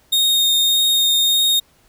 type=tone with vibrato; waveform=40% pulse; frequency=3698 Hz; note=A#7; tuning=15 cents flat; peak=-12 dBFS; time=0.12-1.6 s; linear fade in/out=10 ms; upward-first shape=triangle; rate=1.7 Hz; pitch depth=12 cents each way; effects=pink hiss -56 dBFS RMS until 1.88 s